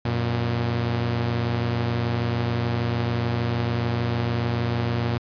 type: tone pair together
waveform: sawtooth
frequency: 91.9 / 118.64 Hz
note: F#2 / A#2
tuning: -11 / +31 cents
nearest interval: major third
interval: 442 cents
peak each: -25 / -19 dBFS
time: 0.05-5.18 s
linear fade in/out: 5 ms
effects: resampled to 11025 Hz